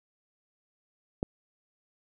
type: click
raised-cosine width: 2 ms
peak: -15 dBFS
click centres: 1.229 s
effects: none